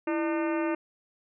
harmonic tone with a mistuned harmonic, 302.4 Hz, D#4, 49 cents flat, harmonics 1 / 2 / 3 / 4 / 5 / 6 / 7 / 8 / 9, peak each -27 / -33 / -37 / -39 / -41 / -43 / -44 / -45 / -46 dBFS, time 0.07-0.75 s, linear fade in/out 5 ms, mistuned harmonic 1, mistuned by +150 cents, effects none

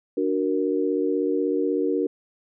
sine chord, D augmented, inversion none, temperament equal, 293.7 / 370 / 466.2 Hz, D4 / F#4 / A#4, 0 / 0 / 0 cents, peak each -25 dBFS, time 0.17-2.07 s, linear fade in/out 5 ms, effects none

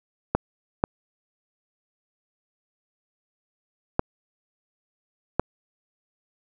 clicks, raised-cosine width 1 ms, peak -5 dBFS, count 4, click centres 0.35 / 0.839 / 3.994 / 5.396 s, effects none

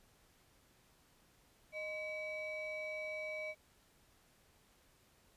triangle ring-modulated tone, 830.6 Hz, G#5, in tune, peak -35 dBFS, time 1.72-3.55 s, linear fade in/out 50 ms, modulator 1450 Hz, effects pink hiss -69 dBFS RMS until 5.36 s + resampled to 32000 Hz

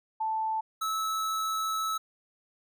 sine / square tone pair in turn, 880 / 1302.9 Hz, A5 / E6, 0 / -21 cents, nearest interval perfect fifth, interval 679 cents, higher second, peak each -27 / -29 dBFS, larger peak first, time 0.2-0.61 / 0.81-1.98 s, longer second, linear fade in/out 10 ms, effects none

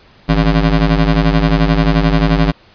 25% pulse ring-modulated tone, 107.8 Hz, A2, 35 cents flat, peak -3 dBFS, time 0.28-2.52 s, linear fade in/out 20 ms, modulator 59.6 Hz, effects pink hiss -46 dBFS RMS until 2.74 s + resampled to 11025 Hz

